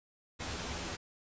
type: noise with comb filter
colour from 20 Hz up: pink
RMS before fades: -39 dBFS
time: 0.39-0.97 s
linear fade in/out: 20 ms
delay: 12 ms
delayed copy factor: +0.65
effects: resampled to 16000 Hz